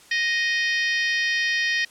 harmonic tone with a mistuned harmonic, 622.3 Hz, D#5, in tune, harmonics 3 / 4 / 5 / 6 / 7 / 8 / 9, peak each -22 / -28 / -32 / -35 / -35 / -34 / -35 dBFS, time 0.11-1.85 s, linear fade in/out 5 ms, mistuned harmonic 6, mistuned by -30 cents, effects white hiss -50 dBFS RMS until 1.9 s + low-pass 9000 Hz 12 dB/octave

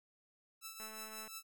5% pulse tone with tremolo, 1318.5 Hz, E6, in tune, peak -32 dBFS, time 0.61-1.43 s, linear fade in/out 50 ms, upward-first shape triangle, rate 5.6 Hz, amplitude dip 65%
click train, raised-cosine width 0.5 ms, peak -39 dBFS, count 105, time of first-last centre 0.8-1.277 s, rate 218 Hz
effects none

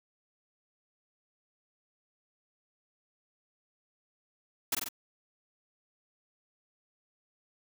white noise with echo, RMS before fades -29 dBFS, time 4.72-4.75 s, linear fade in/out 5 ms, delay 46 ms, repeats 3, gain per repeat -3 dB, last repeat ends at 4.888 s, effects none

